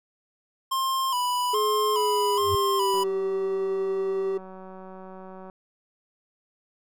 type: tone with vibrato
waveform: square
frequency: 1023 Hz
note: C6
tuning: 39 cents flat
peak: -24 dBFS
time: 0.71-3.04 s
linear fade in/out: 10 ms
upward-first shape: square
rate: 1.2 Hz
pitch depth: 61 cents each way
type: tone with pitch glide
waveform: triangle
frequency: 424.3 to 386.8 Hz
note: G#4 to G4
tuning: +37 to -23 cents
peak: -22 dBFS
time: 1.53-4.38 s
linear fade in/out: 10 ms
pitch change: -160 cents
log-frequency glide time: 1.95-2.96 s
type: tone with exponential growth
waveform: sine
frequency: 92.5 Hz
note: F#2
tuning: in tune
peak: -23 dBFS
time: 2.35-2.55 s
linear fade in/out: 0 ms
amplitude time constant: 42 ms
type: click train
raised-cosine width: 1 ms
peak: -30 dBFS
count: 482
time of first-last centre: 2.94-5.499 s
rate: 188 Hz
effects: none